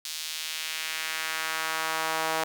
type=tone with high-pass filter sweep; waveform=sawtooth; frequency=160 Hz; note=D#3; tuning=49 cents sharp; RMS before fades=-31 dBFS; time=0.05-2.44 s; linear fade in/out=2 ms; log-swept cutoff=4200 to 720 Hz; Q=1.2; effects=none